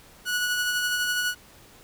sawtooth tone with tremolo, 1467 Hz, F#6, 15 cents flat, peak -19 dBFS, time 0.25-1.35 s, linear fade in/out 50 ms, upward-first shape sine, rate 12 Hz, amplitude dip 30%, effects pink hiss -52 dBFS RMS until 1.83 s

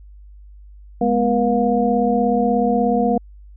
sine tone cluster, 209.6 / 246.2 / 478.3 / 710 Hz, G#3 / B3 / A#4 / F5, +16 / -5 / +44 / +28 cents, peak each -20 dBFS, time 1.01-3.18 s, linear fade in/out 5 ms, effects added 50 Hz sine -39 dBFS peak until 3.56 s

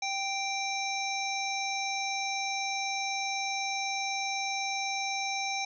harmonic tone, 784 Hz, G5, in tune, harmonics 1 / 3 / 5 / 7 / 8, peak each -34 / -34 / -39 / -40 / -40 dBFS, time 0.02-5.65 s, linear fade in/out 5 ms, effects none

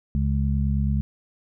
harmonic tone, 69.3 Hz, C#2, in tune, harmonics 1 / 2 / 3, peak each -22 / -25 / -27 dBFS, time 0.15-1.01 s, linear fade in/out 0 ms, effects none

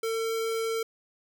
square tone, 451 Hz, A4, 43 cents sharp, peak -28 dBFS, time 0.03-0.83 s, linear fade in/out 5 ms, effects none

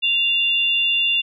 sine tone pair together, 2785 / 3509 Hz, F7 / A7, -5 / -5 cents, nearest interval major third, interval 400 cents, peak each -17 / -22 dBFS, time 0.02-1.22 s, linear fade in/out 20 ms, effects none

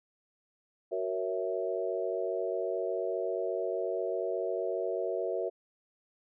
sine chord, F# dominant seventh, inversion none, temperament equal with one note detuned, 371.9 / 466.2 / 554.4 / 659.3 Hz, F#4 / A#4 / C#5 / E5, +9 / 0 / 0 / 0 cents, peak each -35 / -35 / -37 / -35 dBFS, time 0.91-5.5 s, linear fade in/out 20 ms, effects none

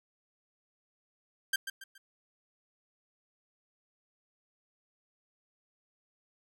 sawtooth tone with echo, 1581 Hz, G6, 14 cents sharp, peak -23 dBFS, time 1.53-1.56 s, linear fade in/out 5 ms, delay 140 ms, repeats 3, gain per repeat -9 dB, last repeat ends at 1.98 s, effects none

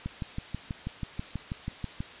click train, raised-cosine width 5 ms, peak -20 dBFS, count 13, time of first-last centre 0.06-2.005 s, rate 6.17 Hz, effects white hiss -46 dBFS RMS until 2.2 s + resampled to 8000 Hz

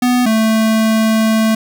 square tone pair in turn, 247.8 / 220.8 Hz, B3 / A3, +6 / +6 cents, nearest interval major second, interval 200 cents, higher first, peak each -11 / -11 dBFS, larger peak neither, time 0.02-0.26 / 0.26-1.55 s, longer second, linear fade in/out 5 ms, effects none

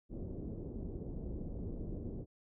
pink low-pass noise, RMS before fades -42 dBFS, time 0.09-2.26 s, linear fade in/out 50 ms, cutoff 440 Hz, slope 24 dB/octave, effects none

